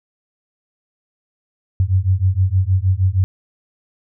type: beating tone pair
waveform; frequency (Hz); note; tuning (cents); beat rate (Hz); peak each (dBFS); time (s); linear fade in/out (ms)
sine; 91 / 97.4; F#2 / G2; -28 / -11; 6.4; -16; 1.8-3.24; 0
effects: none